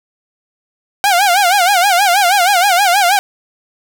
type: tone with vibrato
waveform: sawtooth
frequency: 756 Hz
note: F#5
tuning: 37 cents sharp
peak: -5 dBFS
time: 1.04-3.19 s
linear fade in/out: 0 ms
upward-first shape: sine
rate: 6.3 Hz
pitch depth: 160 cents each way
effects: none